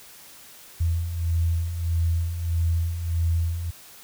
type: beating tone pair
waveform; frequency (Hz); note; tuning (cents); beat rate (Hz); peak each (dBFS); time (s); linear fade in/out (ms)
sine; 82.41 / 84.01; E2 / E2; 0 / +33; 1.6; -29 / -22; 0.8-3.71; 10
effects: white hiss -47 dBFS RMS until 4.03 s